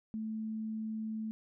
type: tone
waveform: sine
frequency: 219.1 Hz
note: A3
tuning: 7 cents flat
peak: -35 dBFS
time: 0.14-1.31 s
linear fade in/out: 0 ms
effects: none